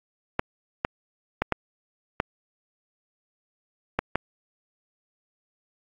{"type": "clicks", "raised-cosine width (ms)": 0.5, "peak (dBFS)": -7, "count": 7, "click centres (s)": [0.394, 0.849, 1.42, 1.523, 2.201, 3.99, 4.156], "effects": ["AAC 64 kbps"]}